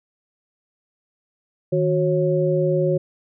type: tone cluster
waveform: sine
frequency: 156.6 / 366.2 / 546 Hz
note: D#3 / F#4 / C#5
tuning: +11 / -18 / -26 cents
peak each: -21 dBFS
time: 1.72-2.98 s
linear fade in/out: 10 ms
effects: none